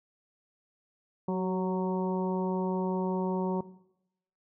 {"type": "harmonic tone with a mistuned harmonic", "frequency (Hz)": 185, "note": "F#3", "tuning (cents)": 0, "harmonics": [1, 2, 3, 4, 5, 6], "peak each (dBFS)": [-29, -33, -38, -43, -38, -47], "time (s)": [1.28, 3.61], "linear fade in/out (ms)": 5, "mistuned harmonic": 2, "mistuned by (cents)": 26, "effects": ["noise-tail reverb RT60 0.8 s tail -17 dB re dry"]}